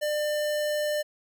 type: tone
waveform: square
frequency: 598 Hz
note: D5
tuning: 31 cents sharp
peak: -26 dBFS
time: 0.01-1.03 s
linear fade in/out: 20 ms
effects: none